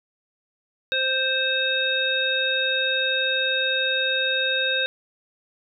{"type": "harmonic tone with a mistuned harmonic", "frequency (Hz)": 523.3, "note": "C5", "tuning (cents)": 0, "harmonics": [1, 3, 5, 7], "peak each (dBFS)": [-28, -25, -28, -24], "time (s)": [0.92, 4.86], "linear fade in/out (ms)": 0, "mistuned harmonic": 7, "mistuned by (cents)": 32, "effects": []}